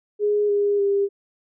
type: tone with pitch steps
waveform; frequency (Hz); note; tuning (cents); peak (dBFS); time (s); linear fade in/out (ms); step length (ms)
sine; 415.3 / 407.5 / 399.8; G#4 / G#4 / G4; 0 / -33 / +34; -17; 0.19-1.09; 50; 300
effects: none